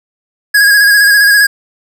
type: tone with vibrato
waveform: square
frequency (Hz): 1648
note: G#6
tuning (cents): -14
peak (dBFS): -5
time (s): 0.54-1.47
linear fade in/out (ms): 10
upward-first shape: square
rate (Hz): 15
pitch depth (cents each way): 29
effects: none